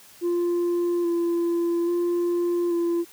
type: tone with vibrato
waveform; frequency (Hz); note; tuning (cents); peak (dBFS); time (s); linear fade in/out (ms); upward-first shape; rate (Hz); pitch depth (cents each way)
sine; 344.6; F4; -23; -18; 0.21-3.05; 50; square; 0.6; 16
effects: tanh soft clip ceiling -20 dBFS + white hiss -50 dBFS RMS until 3.12 s